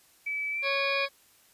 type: tone with pitch glide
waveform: sine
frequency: 2300 to 2435 Hz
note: D7 to D#7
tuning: -37 to -38 cents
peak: -29 dBFS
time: 0.26-1.06 s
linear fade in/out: 10 ms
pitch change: +99 cents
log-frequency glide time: 0.51-0.73 s
type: harmonic tone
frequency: 554.4 Hz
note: C#5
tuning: in tune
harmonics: 1 / 2 / 3 / 4 / 6 / 7 / 8 / 9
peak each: -31 / -34 / -36 / -37 / -39 / -39 / -40 / -41 dBFS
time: 0.62-1.09 s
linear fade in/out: 50 ms
effects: white hiss -61 dBFS RMS until 1.53 s + resampled to 32000 Hz